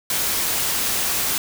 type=noise; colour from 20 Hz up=white; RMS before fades=-22 dBFS; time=0.1-1.38 s; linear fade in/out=2 ms; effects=none